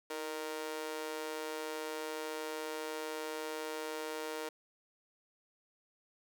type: tone with amplitude modulation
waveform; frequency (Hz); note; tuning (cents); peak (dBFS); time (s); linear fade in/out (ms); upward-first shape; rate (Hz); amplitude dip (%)
sawtooth; 466.2; A#4; 0; -30; 0.1-4.49; 5; sine; 148; 100
effects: none